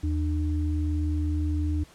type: tone pair together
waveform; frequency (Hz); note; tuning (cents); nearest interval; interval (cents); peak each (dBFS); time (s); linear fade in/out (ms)
sine; 79.6 / 300.5; D#2 / D4; +40 / +40; octave + major seventh; 2300; -24 / -31; 0.03-1.84; 10
effects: pink hiss -54 dBFS RMS until 1.94 s + low-pass 10000 Hz 12 dB/octave